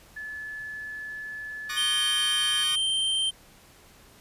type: tone with pitch glide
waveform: sine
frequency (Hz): 1725 to 1693.4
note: A6 to G#6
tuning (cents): -35 to +33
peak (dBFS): -34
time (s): 0.16-2.64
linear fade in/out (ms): 10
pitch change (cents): -32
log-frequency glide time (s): 1.7-2.02
type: chord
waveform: 15% pulse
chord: D# minor seventh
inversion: third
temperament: equal with one note detuned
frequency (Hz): 1108.7 / 1214.7 / 1480 / 1864.7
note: C#6 / D#6 / F#6 / A#6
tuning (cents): 0 / -42 / 0 / 0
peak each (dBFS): -33 / -29 / -32 / -31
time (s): 1.69-2.76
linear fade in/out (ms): 10
type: tone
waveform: square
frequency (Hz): 3136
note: G7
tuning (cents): 0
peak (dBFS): -24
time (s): 1.76-3.31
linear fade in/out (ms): 20
effects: pink hiss -54 dBFS RMS until 4.2 s + resampled to 32000 Hz